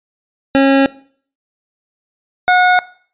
25% pulse tone pair in turn, 272.5 / 727.5 Hz, C#4 / F#5, -29 / -29 cents, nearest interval octave + perfect fourth, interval 1700 cents, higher second, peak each -4 dBFS, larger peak neither, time 0.55-0.86 / 2.48-2.79 s, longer neither, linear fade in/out 0 ms, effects noise-tail reverb RT60 0.5 s tail -20 dB re dry + resampled to 8000 Hz

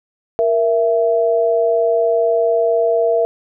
sine tone pair together, 468 / 664.5 Hz, A#4 / E5, +7 / +14 cents, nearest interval tritone, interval 607 cents, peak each -15 dBFS, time 0.39-3.25 s, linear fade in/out 0 ms, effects none

